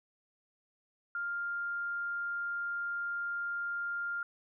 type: tone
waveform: sine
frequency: 1400 Hz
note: F6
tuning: 4 cents sharp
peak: -33 dBFS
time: 1.15-4.23 s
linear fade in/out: 2 ms
effects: none